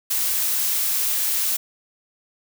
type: noise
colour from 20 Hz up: blue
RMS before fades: -22 dBFS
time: 0.1-1.57 s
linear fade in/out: 10 ms
effects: none

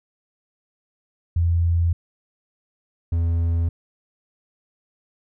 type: tone pair in turn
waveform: sine / triangle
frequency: 84.9 / 83.97 Hz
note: F2 / E2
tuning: -48 / +33 cents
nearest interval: unison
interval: 19 cents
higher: first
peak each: -16 dBFS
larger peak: neither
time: 1.36-1.93 / 3.12-3.69 s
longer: neither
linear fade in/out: 5 ms
effects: none

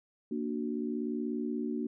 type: chord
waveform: sine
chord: Bb augmented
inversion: none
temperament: equal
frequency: 233.1 / 293.7 / 370 Hz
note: Bb3 / D4 / F#4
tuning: 0 / 0 / 0 cents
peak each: -34 / -36 / -38 dBFS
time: 0.31-1.87 s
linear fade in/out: 5 ms
effects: none

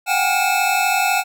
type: tone cluster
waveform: square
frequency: 723 / 759 / 811 / 1422 / 2613 Hz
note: F#5 / F#5 / G#5 / F6 / E7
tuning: -40 / +44 / -41 / +31 / -16 cents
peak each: -25 / -22 / -22 / -25 / -22 dBFS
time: 0.06-1.24 s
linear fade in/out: 50 ms
effects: none

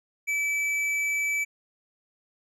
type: tone with tanh clipping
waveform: triangle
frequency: 2306 Hz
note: D7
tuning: 32 cents flat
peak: -26 dBFS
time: 0.27-1.45 s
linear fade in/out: 20 ms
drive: 14 dB
effects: none

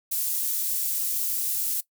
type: high-pass noise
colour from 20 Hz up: pink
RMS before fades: -27 dBFS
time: 0.11-1.81 s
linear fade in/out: 10 ms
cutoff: 12000 Hz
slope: 12 dB/octave
effects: noise-tail reverb RT60 0.1 s tail -19 dB re dry

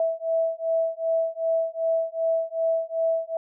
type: beating tone pair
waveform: sine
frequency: 654 / 656.6 Hz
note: E5 / E5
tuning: -14 / -7 cents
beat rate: 2.6 Hz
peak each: -25 dBFS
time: 0-3.37 s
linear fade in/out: 2 ms
effects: none

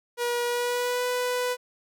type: tone with pitch glide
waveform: sawtooth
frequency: 480.7 to 495.9 Hz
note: B4 to B4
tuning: -47 to +7 cents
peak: -21 dBFS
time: 0.17-1.57 s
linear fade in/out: 50 ms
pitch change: +54 cents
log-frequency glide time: 0.45-1.05 s
effects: none

